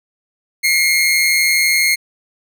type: tone with amplitude modulation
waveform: sawtooth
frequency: 2144 Hz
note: C7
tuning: 42 cents sharp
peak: -6 dBFS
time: 0.63-1.96 s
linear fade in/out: 20 ms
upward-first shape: sine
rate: 160 Hz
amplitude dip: 55%
effects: none